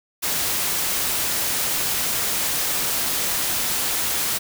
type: noise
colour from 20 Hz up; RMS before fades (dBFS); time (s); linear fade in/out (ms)
white; -23; 0.22-4.39; 20
effects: none